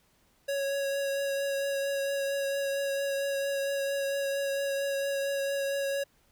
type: tone with vibrato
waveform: square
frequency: 554.4 Hz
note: C#5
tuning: in tune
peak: -29 dBFS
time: 0.48-6.04 s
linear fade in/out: 10 ms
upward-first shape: triangle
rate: 4.4 Hz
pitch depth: 15 cents each way
effects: pink hiss -67 dBFS RMS until 6.31 s